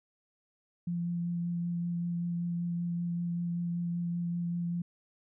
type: tone with vibrato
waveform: sine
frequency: 172.4 Hz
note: F3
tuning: 22 cents flat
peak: -30 dBFS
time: 0.87-4.82 s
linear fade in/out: 5 ms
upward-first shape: sine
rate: 5.2 Hz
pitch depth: 11 cents each way
effects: none